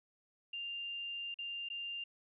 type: tone with dropouts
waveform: sine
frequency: 2794 Hz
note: F7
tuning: in tune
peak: -39 dBFS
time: 0.53-2.04 s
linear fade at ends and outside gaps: 5 ms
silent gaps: 1.343-1.387 / 1.688-1.7 s
effects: none